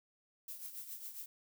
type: noise with tremolo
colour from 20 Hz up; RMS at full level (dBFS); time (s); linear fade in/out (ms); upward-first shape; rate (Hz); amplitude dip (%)
violet; -44; 0.48-1.26; 2; triangle; 7.3; 70
effects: none